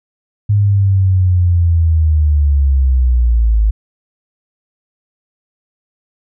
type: linear sweep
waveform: sine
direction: down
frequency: 103.83 to 52 Hz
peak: -8 dBFS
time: 0.49-3.71 s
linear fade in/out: 10 ms
effects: none